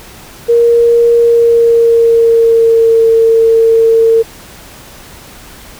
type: tone with pitch glide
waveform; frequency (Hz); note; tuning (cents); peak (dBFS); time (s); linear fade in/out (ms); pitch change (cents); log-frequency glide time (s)
sine; 469.2 to 453.5; A#4 to A#4; +11 to -48; -4; 0.48-4.23; 20; -59; 1.14-3.08
effects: pink hiss -34 dBFS RMS until 5.79 s